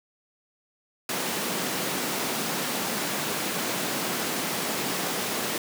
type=high-pass noise; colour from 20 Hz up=pink; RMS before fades=-29 dBFS; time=1.09-5.58 s; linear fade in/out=2 ms; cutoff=170 Hz; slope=24 dB/octave; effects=none